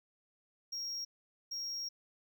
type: tone bursts at uneven times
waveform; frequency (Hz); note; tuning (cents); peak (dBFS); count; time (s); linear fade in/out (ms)
triangle; 5590; F8; +1; -36; 2; 0.72-1.05 / 1.51-1.89; 10
effects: none